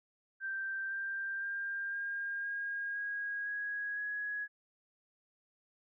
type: tone with pitch steps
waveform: sine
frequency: 1568 / 1582.6 / 1597.3 / 1612.1 / 1627.1 / 1642.2 / 1657.4 / 1672.8 Hz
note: G6 / G6 / G6 / G6 / G#6 / G#6 / G#6 / G#6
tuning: 0 / +16 / +32 / +48 / -36 / -20 / -4 / +12 cents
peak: -35 dBFS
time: 0.4-4.48 s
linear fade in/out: 50 ms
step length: 510 ms
effects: none